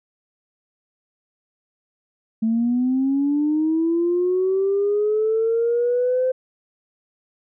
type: linear sweep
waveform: sine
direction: up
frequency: 220 to 518 Hz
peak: -16 dBFS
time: 2.42-6.32 s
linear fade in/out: 10 ms
effects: tanh soft clip ceiling -12 dBFS